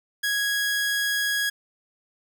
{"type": "tone", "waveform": "sawtooth", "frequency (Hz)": 1658, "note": "G#6", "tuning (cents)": -3, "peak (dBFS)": -19, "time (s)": [0.23, 1.5], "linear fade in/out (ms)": 10, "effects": []}